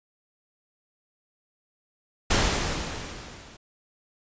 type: noise with level ramp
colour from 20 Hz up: pink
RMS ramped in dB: -20 to -48 dBFS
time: 2.3-3.57 s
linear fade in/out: 10 ms
effects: resampled to 16000 Hz